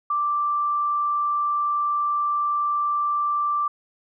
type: tone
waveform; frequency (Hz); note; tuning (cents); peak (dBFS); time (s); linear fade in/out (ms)
sine; 1174.7; D6; 0; -20; 0.1-3.68; 5
effects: none